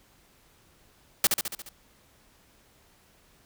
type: noise with echo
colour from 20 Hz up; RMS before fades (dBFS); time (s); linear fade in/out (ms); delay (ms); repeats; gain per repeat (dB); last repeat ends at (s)
white; -20; 1.24-1.27; 2; 70; 6; -4; 1.69
effects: pink hiss -61 dBFS RMS until 3.45 s